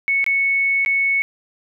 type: tone with dropouts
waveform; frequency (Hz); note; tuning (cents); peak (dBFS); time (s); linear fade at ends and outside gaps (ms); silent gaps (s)
sine; 2210; C#7; -6; -15; 0.08-1.22; 0; 0.242-0.264 / 0.849-0.861
effects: none